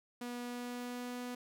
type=tone with pitch glide; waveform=sawtooth; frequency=243 to 246.4 Hz; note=B3 to B3; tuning=-28 to -4 cents; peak=-36 dBFS; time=0.21-1.35 s; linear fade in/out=5 ms; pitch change=+24 cents; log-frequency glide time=0.4-1.21 s; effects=none